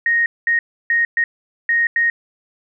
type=tone bursts at uneven times; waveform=sine; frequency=1864.7 Hz; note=A#6; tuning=in tune; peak=-13 dBFS; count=6; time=0.06-0.26 / 0.47-0.59 / 0.9-1.05 / 1.17-1.24 / 1.69-1.87 / 1.96-2.1 s; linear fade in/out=2 ms; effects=none